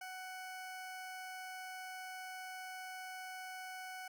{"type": "tone", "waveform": "20% pulse", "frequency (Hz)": 745, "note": "F#5", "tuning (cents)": 12, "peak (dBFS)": -40, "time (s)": [0.01, 4.08], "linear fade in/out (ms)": 5, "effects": []}